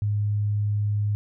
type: tone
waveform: sine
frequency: 103.83 Hz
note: G#2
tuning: in tune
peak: -21 dBFS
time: 0.02-1.15 s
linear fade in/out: 0 ms
effects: none